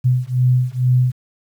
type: beating tone pair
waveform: sine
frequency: 125 / 127.2 Hz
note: B2 / C3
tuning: +21 / -48 cents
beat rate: 2.2 Hz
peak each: -16 dBFS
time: 0.04-1.12 s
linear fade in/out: 20 ms
effects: 8-bit